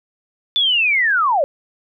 sine linear sweep, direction down, 3516 to 526 Hz, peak -13 dBFS, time 0.56-1.44 s, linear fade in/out 0 ms, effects none

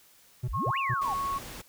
triangle tone bursts, 123.3 Hz, B2, 2 cents flat, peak -25 dBFS, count 3, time 0.43-0.943 s, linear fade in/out 10 ms, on 51 ms, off 180 ms
sine exponential two-way sweep, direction up then down, 32.7 to 2919 to 732 Hz, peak -31 dBFS, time 0.48-1.14 s, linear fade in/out 10 ms, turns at 0.78 s
sine tone with pitch glide, 1084 to 1103.6 Hz, C#6 to C#6, -39 to -8 cents, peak -28 dBFS, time 0.53-1.39 s, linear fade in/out 20 ms, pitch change +31 cents, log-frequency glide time 0.7-1.13 s
pink noise, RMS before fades -42 dBFS, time 1.01-1.62 s, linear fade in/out 10 ms
effects white hiss -59 dBFS RMS until 1.68 s

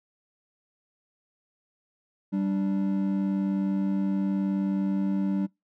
triangle tone pair together, 194.59 / 293.7 Hz, G3 / D4, -12 / 0 cents, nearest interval perfect fifth, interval 712 cents, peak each -23 / -28 dBFS, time 2.32-5.47 s, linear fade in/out 20 ms, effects noise-tail reverb RT60 0.2 s tail -26 dB re dry

